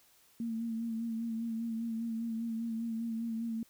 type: tone with vibrato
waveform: sine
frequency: 228 Hz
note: A#3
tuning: 38 cents flat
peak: -33 dBFS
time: 0.4-3.63 s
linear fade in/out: 2 ms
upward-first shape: sine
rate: 5 Hz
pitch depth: 35 cents each way
effects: white hiss -65 dBFS RMS until 3.69 s